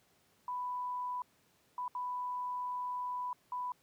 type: tone bursts at uneven times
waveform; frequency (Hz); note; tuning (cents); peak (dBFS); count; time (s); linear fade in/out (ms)
sine; 992; B5; +7; -35; 4; 0.48-1.22 / 1.78-1.88 / 1.95-3.33 / 3.52-3.72; 2
effects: pink hiss -70 dBFS RMS until 3.82 s + high-pass 100 Hz 12 dB/octave